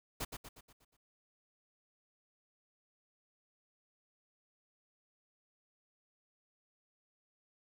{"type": "noise with echo", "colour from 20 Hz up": "pink", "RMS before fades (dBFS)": -38, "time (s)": [0.2, 0.25], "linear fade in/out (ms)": 10, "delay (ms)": 120, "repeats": 6, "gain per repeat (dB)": -6, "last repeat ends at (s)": 0.97, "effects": []}